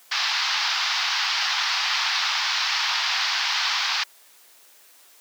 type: band-pass noise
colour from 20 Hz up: white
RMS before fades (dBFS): -24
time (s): 0.11-4.04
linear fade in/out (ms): 10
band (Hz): 810 to 5300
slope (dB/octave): 48
effects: white hiss -53 dBFS RMS until 5.2 s + high-pass 400 Hz 12 dB/octave